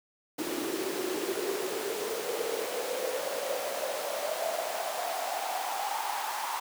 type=noise with high-pass filter sweep; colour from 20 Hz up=pink; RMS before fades=-33 dBFS; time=0.38-6.6 s; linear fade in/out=10 ms; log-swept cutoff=320 to 910 Hz; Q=7.5; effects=none